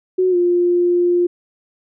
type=tone with pitch glide; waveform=sine; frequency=370 to 351.7 Hz; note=F#4 to F4; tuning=0 to +12 cents; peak=-12 dBFS; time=0.18-1.27 s; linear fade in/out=10 ms; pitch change=-88 cents; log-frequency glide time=0.3-0.36 s; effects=none